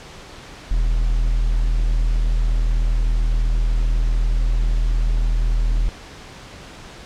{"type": "tone", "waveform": "triangle", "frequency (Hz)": 40.17, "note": "E1", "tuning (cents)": -44, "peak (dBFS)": -13, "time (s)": [0.71, 5.89], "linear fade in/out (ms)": 0, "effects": ["pink hiss -39 dBFS RMS until 7.05 s", "low-pass 6000 Hz 12 dB/octave"]}